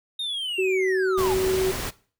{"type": "linear sweep", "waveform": "triangle", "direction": "down", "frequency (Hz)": [3729, 784], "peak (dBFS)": -25, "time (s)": [0.19, 1.34], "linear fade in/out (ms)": 5}
{"type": "tone", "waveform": "sine", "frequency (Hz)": 376.9, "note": "F#4", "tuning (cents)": 32, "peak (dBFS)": -20, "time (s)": [0.58, 1.72], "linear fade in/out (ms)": 10}
{"type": "noise", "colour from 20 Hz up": "pink", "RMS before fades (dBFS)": -30, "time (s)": [1.17, 1.91], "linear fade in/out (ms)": 20}
{"effects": ["noise-tail reverb RT60 0.4 s tail -19 dB re dry"]}